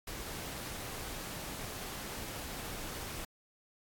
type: noise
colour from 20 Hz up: pink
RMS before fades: -42 dBFS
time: 0.07-3.25 s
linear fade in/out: 5 ms
effects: AAC 64 kbps